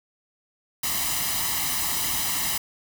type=noise with comb filter; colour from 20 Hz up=white; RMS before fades=-26 dBFS; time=0.83-2.58 s; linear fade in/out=5 ms; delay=1 ms; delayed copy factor=+0.7; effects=none

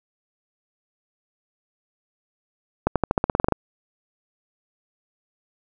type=accelerating click train; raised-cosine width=1 ms; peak=-4 dBFS; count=12; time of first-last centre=2.87-3.523 s; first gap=87 ms; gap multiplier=0.92; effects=none

